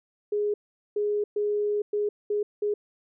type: tone bursts at uneven times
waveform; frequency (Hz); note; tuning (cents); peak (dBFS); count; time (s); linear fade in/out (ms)
sine; 415.3; G#4; 0; -23; 6; 0.32-0.54 / 0.96-1.24 / 1.36-1.82 / 1.93-2.09 / 2.3-2.43 / 2.62-2.74; 5
effects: none